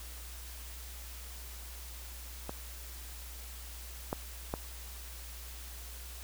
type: clicks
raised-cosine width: 1 ms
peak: -23 / -18 / -19 dBFS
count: 3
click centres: 2.494 / 4.129 / 4.539 s
effects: added 60 Hz sine -45 dBFS peak until 6.23 s + white hiss -49 dBFS RMS until 6.23 s